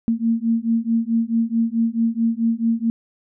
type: beating tone pair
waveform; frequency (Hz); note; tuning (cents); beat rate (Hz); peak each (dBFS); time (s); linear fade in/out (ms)
sine; 226.6 / 231.2; A#3 / A#3; -49 / -14; 4.6; -20; 0.08-2.9; 0
effects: none